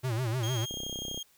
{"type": "tone with vibrato", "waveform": "square", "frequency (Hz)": 120, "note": "B2", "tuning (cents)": -49, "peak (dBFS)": -29, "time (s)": [0.03, 0.66], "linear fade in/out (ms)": 20, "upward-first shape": "sine", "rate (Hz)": 6.6, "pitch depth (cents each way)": 160}
{"type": "tone", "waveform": "30% pulse", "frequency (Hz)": 3236, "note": "G#7", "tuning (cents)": -46, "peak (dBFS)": -33, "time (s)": [0.43, 1.23], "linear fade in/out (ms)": 5}
{"type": "click train", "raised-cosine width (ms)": 2, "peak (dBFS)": -27, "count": 16, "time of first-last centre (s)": [0.71, 1.176], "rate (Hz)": 32.2}
{"effects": ["white hiss -64 dBFS RMS until 1.37 s"]}